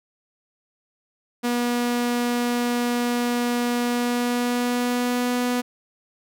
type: tone with pitch glide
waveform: sawtooth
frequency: 241.5 to 246 Hz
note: B3 to B3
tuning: -39 to -7 cents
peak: -17 dBFS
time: 1.43-5.62 s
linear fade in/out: 20 ms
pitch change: +32 cents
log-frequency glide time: 3.83-5.34 s
effects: none